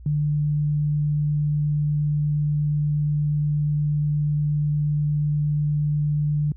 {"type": "tone", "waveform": "sine", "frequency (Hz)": 148.6, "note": "D3", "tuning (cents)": 21, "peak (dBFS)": -19, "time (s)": [0.06, 6.52], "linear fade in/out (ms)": 2, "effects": ["added 60 Hz sine -39 dBFS peak until 6.56 s"]}